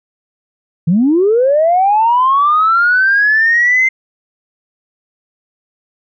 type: linear sweep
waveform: sine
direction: up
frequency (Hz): 151.9 to 2092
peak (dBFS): -7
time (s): 0.87-3.89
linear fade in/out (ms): 10
effects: tanh soft clip ceiling -3 dBFS